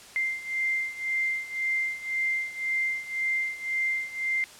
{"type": "beating tone pair", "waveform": "sine", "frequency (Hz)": [2092, 2093.9], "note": ["C7", "C7"], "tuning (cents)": [-1, 1], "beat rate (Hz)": 1.9, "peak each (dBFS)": [-28, -31], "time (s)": [0.16, 4.44], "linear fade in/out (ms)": 0, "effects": ["white hiss -48 dBFS RMS until 4.59 s", "low-pass 9000 Hz 12 dB/octave"]}